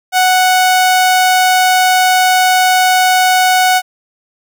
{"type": "tone", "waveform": "sawtooth", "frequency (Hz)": 740, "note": "F#5", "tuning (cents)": 0, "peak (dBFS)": -4, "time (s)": [0.12, 3.82], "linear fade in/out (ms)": 50, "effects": []}